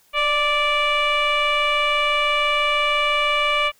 sine tone with frequency modulation, 1753 Hz, A6, 7 cents flat, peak -15 dBFS, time 0.13-3.72 s, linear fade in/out 50 ms, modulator 580 Hz, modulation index 2.1, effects tanh soft clip ceiling -14 dBFS + white hiss -58 dBFS RMS until 3.79 s

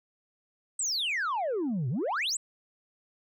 sine exponential two-way sweep, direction down then up, 8450 to 116.1 to 8450 Hz, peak -25 dBFS, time 0.79-2.37 s, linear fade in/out 5 ms, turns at 1.89 s, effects tanh soft clip ceiling -26 dBFS

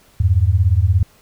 sine beating tone pair, 83.4 / 100.4 Hz, E2 / G2, +21 / +42 cents, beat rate 17 Hz, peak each -14 dBFS, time 0.2-1.03 s, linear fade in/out 5 ms, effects pink hiss -52 dBFS RMS until 1.21 s

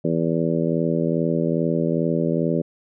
harmonic tone, 82.41 Hz, E2, in tune, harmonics 2 / 3 / 4 / 5 / 6 / 7, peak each -23 / -25 / -26 / -27 / -28 / -28 dBFS, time 0.04-2.62 s, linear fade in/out 10 ms, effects none

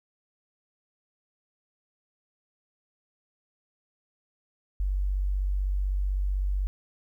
sine tone, 47.94 Hz, G1, 38 cents flat, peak -24 dBFS, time 4.8-6.67 s, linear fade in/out 0 ms, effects 11-bit

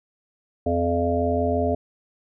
harmonic tone, 85.8 Hz, F2, 30 cents flat, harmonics 1 / 3 / 5 / 7 / 8, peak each -26 / -26 / -26 / -26 / -26 dBFS, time 0.66-1.75 s, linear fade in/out 5 ms, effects none

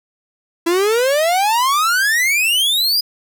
45% pulse exponential sweep, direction up, 329.6 to 5000 Hz, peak -13 dBFS, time 0.66-3.01 s, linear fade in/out 10 ms, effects none

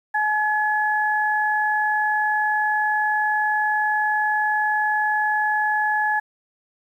sine tone pair together, 850 / 1700 Hz, G#5 / G#6, +40 / +40 cents, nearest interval octave, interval 1200 cents, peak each -21 dBFS, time 0.14-6.2 s, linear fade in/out 10 ms, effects 9-bit

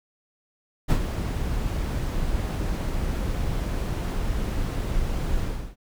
brown noise with ADSR envelope, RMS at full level -18 dBFS, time 0.88-5.76 s, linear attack 27 ms, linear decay 77 ms, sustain -8 dB, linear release 330 ms, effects none

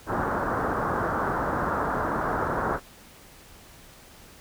white low-pass noise, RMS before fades -27 dBFS, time 0.06-2.8 s, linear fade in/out 50 ms, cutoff 1500 Hz, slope 48 dB/octave, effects pink hiss -50 dBFS RMS until 4.4 s

